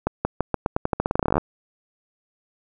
accelerating click train, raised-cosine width 1 ms, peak -6 dBFS, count 22, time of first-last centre 0.07-1.38 s, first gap 180 ms, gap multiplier 0.87, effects none

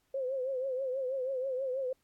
sine tone with vibrato, 523.3 Hz, C5, in tune, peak -31 dBFS, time 0.14-1.93 s, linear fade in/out 5 ms, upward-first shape triangle, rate 6.2 Hz, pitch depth 95 cents each way, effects pink hiss -75 dBFS RMS until 2.03 s + AAC 64 kbps

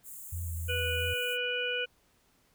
white high-pass noise, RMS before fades -45 dBFS, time 0.03-1.38 s, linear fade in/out 50 ms, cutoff 6800 Hz, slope 96 dB/octave
sine tone with vibrato, 84.3 Hz, E2, 39 cents sharp, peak -33 dBFS, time 0.32-1.14 s, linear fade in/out 10 ms, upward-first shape sine, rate 2.9 Hz, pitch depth 38 cents each way
harmonic tone, 491.3 Hz, B4, 9 cents flat, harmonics 1 / 3 / 5 / 6, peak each -35 / -35 / -35 / -35 dBFS, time 0.68-1.86 s, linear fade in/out 20 ms
effects pink hiss -68 dBFS RMS until 2.54 s

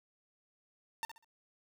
sawtooth tone with echo, 905 Hz, A5, 48 cents sharp, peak -31 dBFS, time 1.03-1.05 s, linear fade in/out 0 ms, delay 65 ms, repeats 3, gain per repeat -11 dB, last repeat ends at 1.245 s, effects none

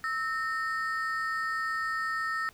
triangle ring-modulated tone, 1568 Hz, G6, in tune, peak -24 dBFS, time 0.04-2.49 s, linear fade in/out 0 ms, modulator 263 Hz, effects pink hiss -58 dBFS RMS until 2.53 s

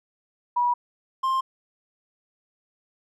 sine / triangle tone pair in turn, 970 / 1054.9 Hz, B5 / C6, -31 / +14 cents, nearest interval minor second, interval 145 cents, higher second, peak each -19 / -19 dBFS, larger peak neither, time 0.56-0.74 / 1.23-1.41 s, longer neither, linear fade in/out 10 ms, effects none

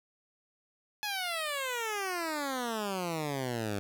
10% pulse exponential sweep, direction down, 853 to 98.2 Hz, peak -24 dBFS, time 1.03-3.79 s, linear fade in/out 0 ms, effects none

